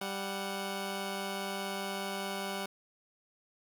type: tone pair together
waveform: 10% pulse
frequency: 196.21 / 740 Hz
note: G3 / F#5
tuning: +2 / 0 cents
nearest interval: octave + major seventh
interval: 2298 cents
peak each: -28 / -32 dBFS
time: 0.01-2.66 s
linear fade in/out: 5 ms
effects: none